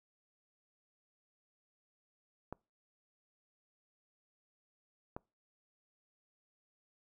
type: clicks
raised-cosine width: 1 ms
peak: -27 dBFS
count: 2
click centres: 2.526 / 5.165 s
effects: noise-tail reverb RT60 0.3 s tail -26 dB re dry